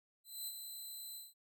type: tone with ADSR envelope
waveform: 5% pulse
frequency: 4033 Hz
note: B7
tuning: 36 cents sharp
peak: -33 dBFS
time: 0.24-1.34 s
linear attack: 230 ms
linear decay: 44 ms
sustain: -6 dB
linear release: 180 ms
effects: none